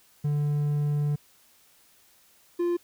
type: tone pair in turn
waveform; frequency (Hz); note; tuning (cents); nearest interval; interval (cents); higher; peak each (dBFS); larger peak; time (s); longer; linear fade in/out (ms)
triangle; 146.83 / 347.7; D3 / F4; 0 / -8; octave + minor third; 1492; second; -21; neither; 0.24-1.16 / 2.59-2.77; first; 10
effects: white hiss -60 dBFS RMS until 2.83 s